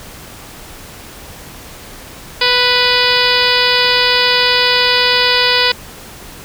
harmonic tone, 493.9 Hz, B4, in tune, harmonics 1 / 2 / 3 / 4 / 5 / 6 / 7 / 8 / 9 / 10, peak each -19 / -19 / -19 / -19 / -19 / -19 / -19 / -19 / -19 / -19 dBFS, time 2.41-5.72 s, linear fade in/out 5 ms, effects pink hiss -34 dBFS RMS until 6.44 s

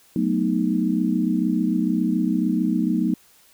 sine chord, B dominant seventh, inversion second, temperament equal, 185 / 220 / 246.9 / 311.1 Hz, F#3 / A3 / B3 / D#4, 0 / 0 / 0 / 0 cents, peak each -24 dBFS, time 0.16-3.14 s, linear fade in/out 2 ms, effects white hiss -55 dBFS RMS until 3.53 s

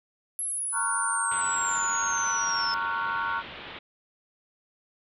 sine exponential sweep, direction down, 11220 to 5230 Hz, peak -28 dBFS, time 0.39-2.74 s, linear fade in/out 0 ms
sine chord, Gb major seventh, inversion first, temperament just, 925 / 1110 / 1387.5 / 1480 Hz, Bb5 / Db6 / F6 / Gb6, -14 / +2 / -12 / 0 cents, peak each -32 dBFS, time 0.72-3.43 s, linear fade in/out 50 ms
white low-pass noise, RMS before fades -42 dBFS, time 1.31-3.79 s, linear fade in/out 5 ms, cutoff 3600 Hz, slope 48 dB/octave
effects none

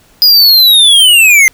square linear sweep, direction down, 4978 to 2054 Hz, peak -3 dBFS, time 0.22-1.48 s, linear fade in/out 0 ms, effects pink hiss -46 dBFS RMS until 1.53 s

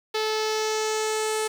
sawtooth tone with low-pass filter sweep, 434.4 Hz, A4, 22 cents flat, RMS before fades -26 dBFS, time 0.14-1.48 s, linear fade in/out 10 ms, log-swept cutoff 4400 to 9300 Hz, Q 2.6, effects 7-bit

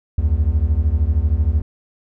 triangle beating tone pair, 69.3 / 82.3 Hz, C#2 / E2, 0 / -2 cents, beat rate 13 Hz, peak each -15 dBFS, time 0.18-1.62 s, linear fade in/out 5 ms, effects none

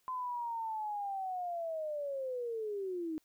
sine linear sweep, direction down, 1030 to 306.7 Hz, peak -35 dBFS, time 0.08-3.18 s, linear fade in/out 0 ms, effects white hiss -74 dBFS RMS until 3.24 s

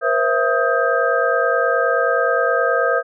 sine tone cluster, 480.5 / 530 / 663 / 1258 / 1586 Hz, B4 / C5 / E5 / D#6 / G6, -48 / +22 / +10 / +19 / +20 cents, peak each -21 dBFS, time 0.01-3.03 s, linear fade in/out 50 ms, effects none

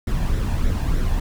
brown noise with flanger, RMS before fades -20 dBFS, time 0.07-1.2 s, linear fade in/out 5 ms, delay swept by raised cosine 0.53 to 1.21 ms, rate 3.3 Hz, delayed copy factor +0.5, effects none

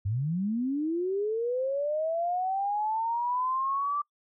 sine linear sweep, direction up, 92.3 to 1174.7 Hz, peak -26 dBFS, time 0.05-4.02 s, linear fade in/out 10 ms, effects noise-tail reverb RT60 0.1 s tail -25 dB re dry

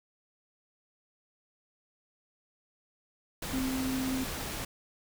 sine tone in noise, 261.6 Hz, C4, in tune, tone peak -30 dBFS, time 3.53-4.24 s, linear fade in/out 5 ms, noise pink, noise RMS -37 dBFS, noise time 3.42-4.65 s, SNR +4 dB, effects none

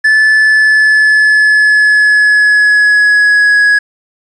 triangle tone with pitch glide, 1739 to 1671.1 Hz, A6 to G#6, -21 to +10 cents, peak -3 dBFS, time 0.04-3.79 s, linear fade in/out 10 ms, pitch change -69 cents, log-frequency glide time 0.37-3.61 s, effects resampled to 24000 Hz + 7-bit

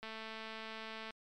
click train, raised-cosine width 0.3 ms, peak -30 dBFS, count 239, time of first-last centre 0.03-1.107 s, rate 221 Hz, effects MP3 96 kbps

